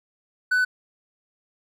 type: tone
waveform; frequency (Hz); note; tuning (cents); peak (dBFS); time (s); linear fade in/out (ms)
triangle; 1498; F#6; +21; -16; 0.51-0.65; 10
effects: none